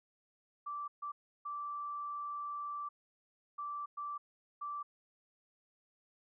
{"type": "tone bursts at uneven times", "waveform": "sine", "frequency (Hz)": 1167, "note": "D6", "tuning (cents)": -11, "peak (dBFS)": -38, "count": 6, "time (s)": [[0.66, 0.88], [1.02, 1.12], [1.45, 2.89], [3.58, 3.86], [3.97, 4.18], [4.61, 4.83]], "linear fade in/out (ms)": 10, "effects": []}